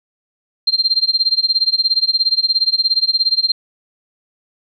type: tone with tremolo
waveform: sine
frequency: 4172 Hz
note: C8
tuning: 6 cents flat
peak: -9 dBFS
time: 0.67-3.52 s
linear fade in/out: 5 ms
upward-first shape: sine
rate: 17 Hz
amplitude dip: 95%
effects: none